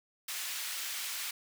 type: high-pass noise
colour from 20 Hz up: pink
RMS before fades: -38 dBFS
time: 0.28-1.31 s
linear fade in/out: 5 ms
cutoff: 2100 Hz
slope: 12 dB/octave
effects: none